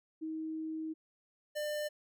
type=tone pair in turn; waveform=sine / square; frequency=316.9 / 598.2 Hz; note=D#4 / D5; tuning=+32 / +32 cents; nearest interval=major seventh; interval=1100 cents; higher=second; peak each=-36 / -35 dBFS; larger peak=second; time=0.21-0.94 / 1.55-1.89 s; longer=first; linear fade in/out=20 ms; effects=none